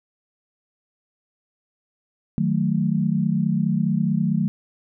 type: chord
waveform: sine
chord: D# diminished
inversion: none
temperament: equal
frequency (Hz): 155.56 / 185 / 220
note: D#3 / F#3 / A3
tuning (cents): 0 / 0 / 0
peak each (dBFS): -23 / -22 / -23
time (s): 2.38-4.48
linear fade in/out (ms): 0
effects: none